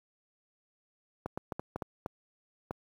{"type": "clicks", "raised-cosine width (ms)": 1, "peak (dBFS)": -21, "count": 8, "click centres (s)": [1.26, 1.375, 1.522, 1.595, 1.76, 1.822, 2.061, 2.709], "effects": ["high-pass 60 Hz 12 dB/octave", "9-bit"]}